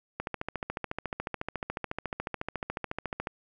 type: click train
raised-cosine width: 0.5 ms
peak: -17 dBFS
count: 44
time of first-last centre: 0.2-3.271 s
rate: 14 Hz
effects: none